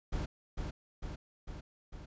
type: noise with echo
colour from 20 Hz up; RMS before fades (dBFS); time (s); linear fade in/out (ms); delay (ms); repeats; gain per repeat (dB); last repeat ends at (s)
brown; -35; 0.12-0.26; 10; 450; 4; -3; 2.06
effects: resampled to 16000 Hz